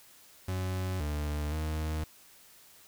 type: tone with pitch steps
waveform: 40% pulse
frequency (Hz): 93.1 / 74.4 / 77.8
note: F#2 / D2 / D#2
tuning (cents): +11 / +23 / 0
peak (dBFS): -30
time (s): 0.48-2.04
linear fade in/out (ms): 5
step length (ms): 520
effects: white hiss -57 dBFS RMS until 2.87 s